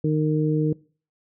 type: harmonic tone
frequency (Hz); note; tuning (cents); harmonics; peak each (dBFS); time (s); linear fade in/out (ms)
153.8; D#3; -20; 1 / 2 / 3; -21 / -24 / -26; 0.04-0.73; 5
effects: noise-tail reverb RT60 0.4 s tail -22 dB re dry